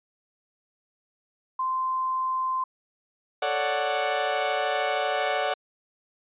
sine tone, 1039 Hz, C6, 12 cents flat, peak -24 dBFS, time 1.59-2.64 s, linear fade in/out 5 ms
sawtooth chord, D major seventh, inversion second, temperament equal, 440 / 554.4 / 587.3 / 740 Hz, A4 / C#5 / D5 / F#5, 0 / 0 / 0 / 0 cents, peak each -29 / -28 / -25 / -23 dBFS, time 3.42-5.54 s, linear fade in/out 5 ms
effects resampled to 8000 Hz

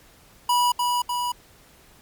square tone with echo, 976 Hz, B5, 21 cents flat, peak -18 dBFS, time 0.49-0.72 s, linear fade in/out 5 ms, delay 300 ms, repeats 2, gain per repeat -3 dB, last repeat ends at 1.32 s, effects pink hiss -53 dBFS RMS until 2.01 s + MP3 96 kbps

